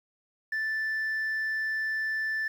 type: tone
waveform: sine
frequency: 1760 Hz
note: A6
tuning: in tune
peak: -25 dBFS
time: 0.52-2.48 s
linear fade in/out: 5 ms
effects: tanh soft clip ceiling -26 dBFS + 9-bit